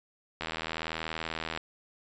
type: click train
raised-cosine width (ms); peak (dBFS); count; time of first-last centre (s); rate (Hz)
0.3; -17; 95; 0.41-1.575; 80.7
effects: resampled to 16000 Hz